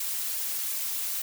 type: noise with flanger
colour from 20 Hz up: blue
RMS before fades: -31 dBFS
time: 0-1.22 s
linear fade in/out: 5 ms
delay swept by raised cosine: 1.7 to 6.3 ms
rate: 2.7 Hz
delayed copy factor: +0.55
effects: none